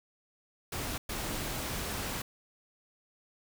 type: noise bursts at uneven times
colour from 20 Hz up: pink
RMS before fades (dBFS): -36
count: 2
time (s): 0.72-0.98 / 1.09-2.22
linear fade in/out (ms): 5
effects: none